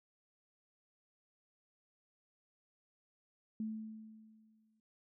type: tone with exponential decay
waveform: sine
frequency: 218.7 Hz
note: A3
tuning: 10 cents flat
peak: -35 dBFS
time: 3.6-4.8 s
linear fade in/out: 2 ms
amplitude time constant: 260 ms
effects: none